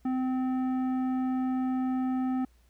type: tone with tanh clipping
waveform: triangle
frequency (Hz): 257.7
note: C4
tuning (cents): -26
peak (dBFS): -28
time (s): 0.05-2.45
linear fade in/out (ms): 5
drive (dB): 15
effects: added 59 Hz sine -59 dBFS peak until 2.69 s + pink hiss -69 dBFS RMS until 2.69 s